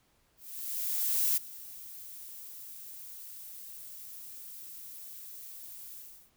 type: noise with ADSR envelope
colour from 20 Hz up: violet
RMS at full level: -27 dBFS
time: 0.37-6.31 s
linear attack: 1000 ms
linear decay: 12 ms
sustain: -19 dB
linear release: 340 ms
effects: pink hiss -70 dBFS RMS until 6.36 s